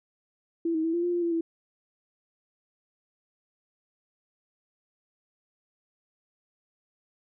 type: tone with pitch steps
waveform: sine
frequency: 333.7 / 317.9 / 327.6 / 343.9 / 351.1 / 348.2 / 339.6 / 330.6 Hz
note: E4 / D#4 / E4 / F4 / F4 / F4 / F4 / E4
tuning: +21 / +37 / -11 / -27 / +9 / -5 / -48 / +5 cents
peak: -24 dBFS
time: 0.65-1.41 s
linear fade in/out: 5 ms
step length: 95 ms
effects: none